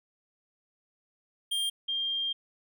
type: tone pair in turn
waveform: square / sine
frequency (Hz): 3199 / 3199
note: G7 / G7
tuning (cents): +34 / +34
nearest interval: unison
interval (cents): 0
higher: neither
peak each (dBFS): -28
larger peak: neither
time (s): 1.51-1.7 / 1.88-2.33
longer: second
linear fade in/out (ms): 10
effects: none